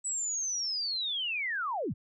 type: linear sweep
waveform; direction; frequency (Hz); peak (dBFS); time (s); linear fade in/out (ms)
sine; down; 7960 to 56.5; -30; 0.04-1.94; 20
effects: none